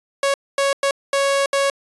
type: tone bursts at uneven times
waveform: sawtooth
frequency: 554.4 Hz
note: C#5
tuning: in tune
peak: -12 dBFS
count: 5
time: 0.23-0.34 / 0.58-0.73 / 0.83-0.91 / 1.13-1.46 / 1.53-1.7 s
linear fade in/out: 2 ms
effects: resampled to 24000 Hz